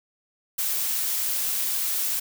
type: noise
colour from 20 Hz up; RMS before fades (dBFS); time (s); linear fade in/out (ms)
blue; -26; 0.58-2.2; 10
effects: none